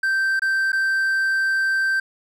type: tone with dropouts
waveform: triangle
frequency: 1562 Hz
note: G6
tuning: 7 cents flat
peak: -16 dBFS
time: 0.03-2 s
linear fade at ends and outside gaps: 5 ms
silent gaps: 0.395-0.419 / 0.72-0.729 s
effects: none